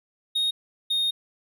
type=tone pair in turn; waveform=triangle; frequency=3727 / 3701 Hz; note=A#7 / A#7; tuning=-1 / -13 cents; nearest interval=unison; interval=12 cents; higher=first; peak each=-20 dBFS; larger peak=neither; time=0.35-0.51 / 0.9-1.11 s; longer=second; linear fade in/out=10 ms; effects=none